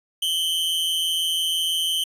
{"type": "tone pair together", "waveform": "45% pulse", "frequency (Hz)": [2994, 3160], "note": ["F#7", "G7"], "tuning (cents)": [20, 13], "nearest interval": "minor second", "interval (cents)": 93, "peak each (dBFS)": [-24, -23], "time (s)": [0.22, 2.04], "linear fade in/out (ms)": 5, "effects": ["resampled to 32000 Hz"]}